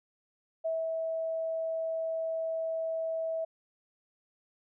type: tone with ADSR envelope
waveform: sine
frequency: 650 Hz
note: E5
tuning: 24 cents flat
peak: -28 dBFS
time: 0.64-3.45 s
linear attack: 17 ms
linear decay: 210 ms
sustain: -2 dB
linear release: 9 ms
effects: none